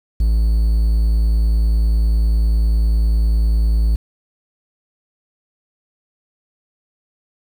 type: tone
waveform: triangle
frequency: 55 Hz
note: A1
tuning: in tune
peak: -10 dBFS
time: 0.2-3.96 s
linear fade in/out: 5 ms
effects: 7-bit